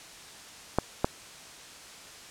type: clicks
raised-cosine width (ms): 1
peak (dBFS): -8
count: 2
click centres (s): 0.786 / 1.045
effects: white hiss -47 dBFS RMS until 2.3 s + low-pass 8000 Hz 12 dB/octave